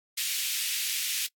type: high-pass noise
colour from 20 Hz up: pink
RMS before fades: -30 dBFS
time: 0.17-1.27 s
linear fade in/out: 10 ms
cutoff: 2400 Hz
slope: 24 dB/octave
effects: noise-tail reverb RT60 0.1 s tail -24 dB re dry + AAC 64 kbps